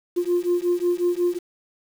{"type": "beating tone pair", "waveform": "sine", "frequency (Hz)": [349.2, 354.7], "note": ["F4", "F4"], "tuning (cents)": [0, 27], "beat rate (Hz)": 5.5, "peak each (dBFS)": -21, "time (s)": [0.16, 1.39], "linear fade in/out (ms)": 20, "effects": ["tanh soft clip ceiling -14 dBFS", "7-bit"]}